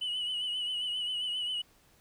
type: tone with vibrato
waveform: sine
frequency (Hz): 2960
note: F#7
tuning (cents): 0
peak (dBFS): -29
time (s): 0.01-1.62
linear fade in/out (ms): 10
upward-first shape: triangle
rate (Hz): 7.5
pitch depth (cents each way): 57
effects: tanh soft clip ceiling -29 dBFS + pink hiss -64 dBFS RMS until 2 s